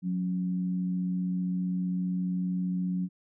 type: tone pair together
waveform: sine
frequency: 181.35 / 276.5 Hz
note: F#3 / C#4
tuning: -34 / -4 cents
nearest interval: perfect fifth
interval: 730 cents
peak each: -27 / -39 dBFS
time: 0.02-3.09 s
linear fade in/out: 50 ms
effects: none